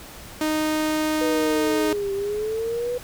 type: tone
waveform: sawtooth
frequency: 309.5 Hz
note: D#4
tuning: 9 cents flat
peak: -17 dBFS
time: 0.41-1.93 s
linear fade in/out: 2 ms
type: linear two-way sweep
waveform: sine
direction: down then up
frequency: 495.5 to 392 to 495.5 Hz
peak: -23 dBFS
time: 1.21-2.98 s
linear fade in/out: 5 ms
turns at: 2.13 s
effects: pink hiss -41 dBFS RMS until 3.03 s